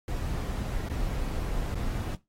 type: noise with dropouts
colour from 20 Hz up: brown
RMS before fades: -31 dBFS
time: 0.08-2.15 s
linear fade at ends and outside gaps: 1 ms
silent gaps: 0.887-0.898 / 1.744-1.754 s
effects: noise-tail reverb RT60 0.2 s tail -17 dB re dry + AAC 48 kbps